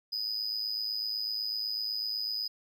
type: tone with amplitude modulation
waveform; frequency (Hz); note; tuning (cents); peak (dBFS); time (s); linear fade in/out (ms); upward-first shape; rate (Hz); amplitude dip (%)
triangle; 4984; D#8; +2; -27; 0.12-2.48; 10; sine; 108; 65
effects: none